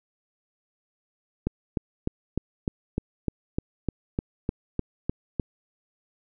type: click train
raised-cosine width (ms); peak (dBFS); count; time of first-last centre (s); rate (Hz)
3; -12; 14; 1.47-5.397; 3.31
effects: none